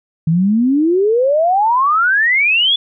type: exponential sweep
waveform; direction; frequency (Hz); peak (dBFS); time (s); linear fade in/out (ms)
sine; up; 155.56 to 3475; -10; 0.27-2.76; 5
effects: none